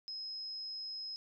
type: tone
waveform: sine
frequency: 5120 Hz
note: D#8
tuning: 49 cents sharp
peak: -40 dBFS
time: 0.08-1.16 s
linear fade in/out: 0 ms
effects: none